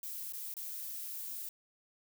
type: noise with dropouts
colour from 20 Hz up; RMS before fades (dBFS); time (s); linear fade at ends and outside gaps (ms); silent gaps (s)
violet; -42; 0.03-1.49; 2; 0.324-0.333 / 0.54-0.567
effects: none